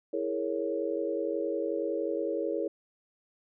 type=chord; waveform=sine; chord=A# half-diminished seventh; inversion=second; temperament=equal; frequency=329.6 / 415.3 / 466.2 / 554.4 Hz; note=E4 / G#4 / A#4 / C#5; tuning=0 / 0 / 0 / 0 cents; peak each=-34 dBFS; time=0.13-2.68 s; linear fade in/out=5 ms; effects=none